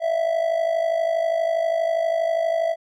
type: tone with amplitude modulation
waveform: triangle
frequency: 660 Hz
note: E5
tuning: 2 cents sharp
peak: -14 dBFS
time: 0-2.76 s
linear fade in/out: 50 ms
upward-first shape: sine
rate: 52.4 Hz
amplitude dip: 70%
effects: none